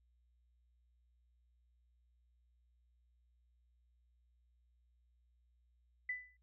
sine tone with exponential decay, 1995 Hz, B6, 17 cents sharp, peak -34 dBFS, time 6.09-6.37 s, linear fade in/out 5 ms, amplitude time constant 60 ms, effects added 60 Hz sine -70 dBFS peak until 6.42 s

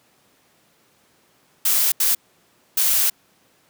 blue noise bursts at uneven times, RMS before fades -18 dBFS, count 3, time 1.65-1.92 / 2-2.15 / 2.77-3.1 s, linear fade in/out 5 ms, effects pink hiss -59 dBFS RMS until 3.69 s + high-pass 150 Hz 12 dB/octave

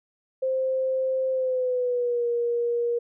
sine tone with pitch glide, 523.3 to 474.4 Hz, C5 to A#4, 0 to +30 cents, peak -22 dBFS, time 0.42-2.99 s, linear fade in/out 10 ms, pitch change -170 cents, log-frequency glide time 1.31-2.27 s, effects none

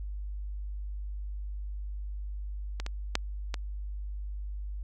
clicks, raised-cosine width 0.2 ms, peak -19 / -19 / -8 / -16 dBFS, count 4, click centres 2.8 / 2.864 / 3.154 / 3.542 s, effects added 50 Hz sine -34 dBFS peak until 4.83 s + AAC 64 kbps

